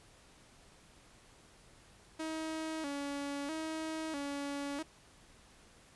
sawtooth tone with vibrato, 299.9 Hz, D4, 36 cents sharp, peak -33 dBFS, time 2.19-4.83 s, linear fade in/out 10 ms, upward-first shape square, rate 0.77 Hz, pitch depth 100 cents each way, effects pink hiss -61 dBFS RMS until 5.95 s + resampled to 24000 Hz

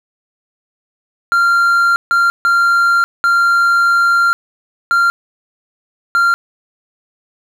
triangle tone bursts at uneven times, 1386 Hz, F6, 14 cents flat, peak -7 dBFS, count 6, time 1.32-1.96 / 2.11-2.3 / 2.45-3.04 / 3.24-4.33 / 4.91-5.1 / 6.15-6.34 s, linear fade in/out 0 ms, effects none

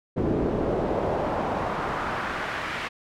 brown noise with band-pass filter sweep, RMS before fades -27 dBFS, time 0.16-2.89 s, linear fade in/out 20 ms, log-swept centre 340 to 2100 Hz, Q 1.4, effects none

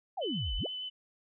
sine exponential two-way sweep, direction down then up, 848 to 36.71 to 848 Hz, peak -32 dBFS, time 0.17-0.67 s, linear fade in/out 10 ms, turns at 0.57 s
sine tone with vibrato, 3014 Hz, F#7, 31 cents sharp, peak -36 dBFS, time 0.21-0.9 s, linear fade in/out 20 ms, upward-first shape sine, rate 8.3 Hz, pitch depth 12 cents each way
effects none

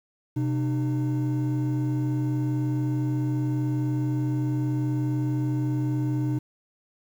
triangle tone pair together, 128.04 / 303.3 Hz, C3 / D#4, -37 / -44 cents, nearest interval octave + minor third, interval 1493 cents, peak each -22 / -25 dBFS, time 0.36-6.39 s, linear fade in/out 10 ms, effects tanh soft clip ceiling -15 dBFS + 9-bit

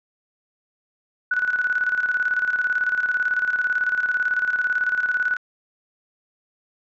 sine tone with tremolo, 1480 Hz, F#6, in tune, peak -17 dBFS, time 1.31-5.37 s, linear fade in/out 5 ms, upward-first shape square, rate 18 Hz, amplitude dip 60%, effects resampled to 16000 Hz

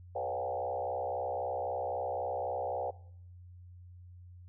sine tone with frequency modulation, 643 Hz, E5, 43 cents flat, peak -32 dBFS, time 0.15-2.91 s, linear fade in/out 10 ms, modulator 63.8 Hz, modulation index 2.8, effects noise-tail reverb RT60 0.6 s tail -18 dB re dry + added 89 Hz sine -49 dBFS peak until 4.48 s

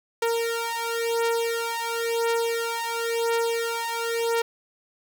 sawtooth beating tone pair, 462.1 / 463.06 Hz, A#4 / A#4, -15 / -12 cents, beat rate 0.96 Hz, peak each -23 dBFS, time 0.22-4.42 s, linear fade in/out 5 ms, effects none

